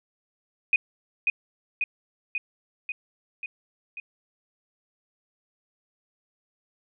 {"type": "tone with echo", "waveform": "sine", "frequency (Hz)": 2489, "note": "D#7", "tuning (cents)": 0, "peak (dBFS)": -16, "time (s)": [0.73, 0.76], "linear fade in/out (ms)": 2, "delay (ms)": 540, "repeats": 6, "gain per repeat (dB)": -3, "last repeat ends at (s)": 4, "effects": []}